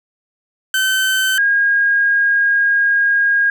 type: tone pair in turn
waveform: 30% pulse / sine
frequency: 1536 / 1629.1 Hz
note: G6 / G#6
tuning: -36 / -34 cents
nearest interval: minor second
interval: 102 cents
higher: second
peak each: -11 dBFS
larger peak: neither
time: 0.74-1.38 / 1.38-3.5 s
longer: second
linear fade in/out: 2 ms
effects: none